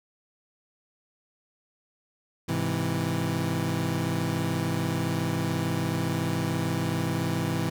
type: chord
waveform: 25% pulse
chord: Ab augmented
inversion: none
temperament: equal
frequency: 103.83 / 130.81 / 164.81 Hz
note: Ab2 / C3 / E3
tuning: 0 / 0 / 0 cents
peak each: -28 / -27 / -25 dBFS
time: 2.48-7.7 s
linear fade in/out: 10 ms
effects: none